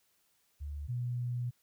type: tone pair in turn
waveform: sine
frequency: 72.7 / 122.27 Hz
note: D2 / B2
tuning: -17 / -17 cents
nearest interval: major sixth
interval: 900 cents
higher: second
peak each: -37 / -32 dBFS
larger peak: second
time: 0.6-0.88 / 0.88-1.51 s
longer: second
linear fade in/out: 20 ms
effects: white hiss -73 dBFS RMS until 1.62 s